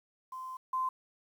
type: tone pair in turn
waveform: sine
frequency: 1035 / 1035 Hz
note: C6 / C6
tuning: -19 / -19 cents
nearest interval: unison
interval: 0 cents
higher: neither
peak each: -39 / -29 dBFS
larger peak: second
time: 0.32-0.57 / 0.73-0.89 s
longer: first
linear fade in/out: 5 ms
effects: 10-bit